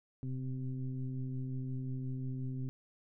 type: tone with frequency modulation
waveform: sine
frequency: 130.81 Hz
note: C3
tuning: in tune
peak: -35 dBFS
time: 0.23-2.69 s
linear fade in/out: 0 ms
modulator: 128 Hz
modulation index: 0.88
effects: none